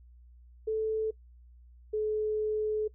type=tone pair in turn; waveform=sine; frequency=437.7 / 428.7 Hz; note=A4 / A4; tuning=-9 / -45 cents; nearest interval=unison; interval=36 cents; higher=first; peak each=-27 dBFS; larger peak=neither; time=0.67-1.11 / 1.93-2.88 s; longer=second; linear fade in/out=10 ms; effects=noise-tail reverb RT60 0.1 s tail -22 dB re dry + added 60 Hz sine -52 dBFS peak until 2.94 s